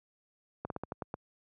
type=slowing click train; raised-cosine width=1 ms; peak=-22 dBFS; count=7; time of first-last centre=0.65-1.141 s; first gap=52 ms; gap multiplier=1.18; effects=high-pass 80 Hz 12 dB/octave